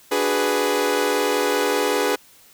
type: chord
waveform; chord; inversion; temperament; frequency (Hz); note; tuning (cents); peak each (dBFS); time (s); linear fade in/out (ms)
sawtooth; G# half-diminished seventh; second; equal; 293.7 / 370 / 415.3 / 493.9; D4 / F#4 / G#4 / B4; 0 / 0 / 0 / 0; -23 / -24 / -18 / -19; 0.11-2.16; 10
effects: white hiss -51 dBFS RMS until 2.53 s